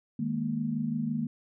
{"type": "chord", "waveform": "sine", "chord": "D# suspended fourth", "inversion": "none", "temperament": "just", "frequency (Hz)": [155.56, 207.4, 233.3], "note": ["D#3", "G#3", "A#3"], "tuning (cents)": [0, -2, 2], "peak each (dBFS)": [-34, -34, -30], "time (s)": [0.19, 1.27], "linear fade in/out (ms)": 5, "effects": []}